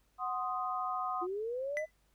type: chord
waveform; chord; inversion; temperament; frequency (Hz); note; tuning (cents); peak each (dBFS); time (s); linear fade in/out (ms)
sine; C diminished; second; equal; 740 / 1046.5 / 1244.5; Gb5 / C6 / Eb6; 0 / 0 / 0; -37 / -39 / -36; 0.18-1.27; 50
type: linear sweep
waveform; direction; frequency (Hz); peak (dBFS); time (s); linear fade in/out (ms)
sine; up; 339 to 636; -34; 1.21-1.86; 20
type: tone with exponential decay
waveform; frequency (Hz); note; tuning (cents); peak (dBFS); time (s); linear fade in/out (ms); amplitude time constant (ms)
triangle; 2000; B6; +21; -29; 1.77-1.91; 0; 29
effects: added 50 Hz sine -70 dBFS peak until 2.14 s + pink hiss -74 dBFS RMS until 2.14 s